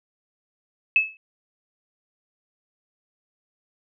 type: tone with exponential decay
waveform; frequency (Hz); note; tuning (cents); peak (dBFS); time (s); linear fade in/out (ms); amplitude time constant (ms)
sine; 2599; E7; -25; -11; 0.96-1.17; 1; 44
effects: none